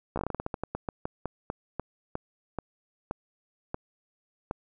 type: slowing click train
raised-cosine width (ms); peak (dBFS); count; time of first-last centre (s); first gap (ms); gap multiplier
1; -17; 23; 0.16-4.511; 14; 1.21
effects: none